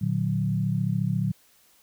sine chord, Bb augmented, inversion none, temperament equal with one note detuned, 116.54 / 150.26 / 185 Hz, Bb2 / D3 / F#3, 0 / +40 / 0 cents, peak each -27 dBFS, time 0.01-1.32 s, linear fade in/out 10 ms, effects white hiss -60 dBFS RMS until 1.82 s

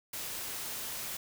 white noise, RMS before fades -39 dBFS, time 0.13-1.17 s, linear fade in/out 5 ms, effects none

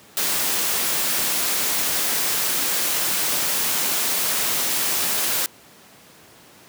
white noise, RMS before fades -22 dBFS, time 0.17-5.46 s, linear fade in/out 0 ms, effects pink hiss -48 dBFS RMS until 6.68 s + high-pass 150 Hz 12 dB/octave

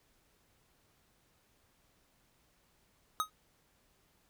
square tone with exponential decay, 1260 Hz, D#6, 21 cents sharp, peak -26 dBFS, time 3.2-3.3 s, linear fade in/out 0 ms, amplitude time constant 20 ms, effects pink hiss -71 dBFS RMS until 4.29 s

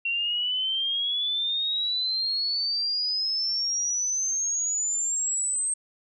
sine exponential sweep, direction up, 2730 to 8372 Hz, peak -24 dBFS, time 0.05-5.74 s, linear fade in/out 5 ms, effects none

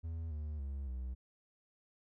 triangle tone with pitch steps, 81.9 / 75.1 / 68.87 / 63.15 Hz, E2 / D2 / C#2 / B1, -11 / +39 / -11 / +39 cents, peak -36 dBFS, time 0.03-1.15 s, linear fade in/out 20 ms, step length 280 ms, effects none

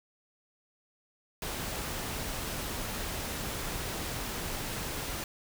pink noise, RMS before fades -36 dBFS, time 1.42-5.24 s, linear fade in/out 2 ms, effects none

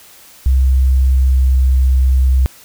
sine tone with pitch glide, 65.41 to 64.96 Hz, C2 to C2, 0 to -12 cents, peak -8 dBFS, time 0.46-2.46 s, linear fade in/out 0 ms, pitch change -12 cents, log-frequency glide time 1.15-1.57 s, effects white hiss -42 dBFS RMS until 2.64 s

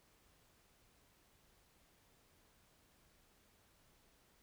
silence, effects pink hiss -71 dBFS RMS until 4.42 s

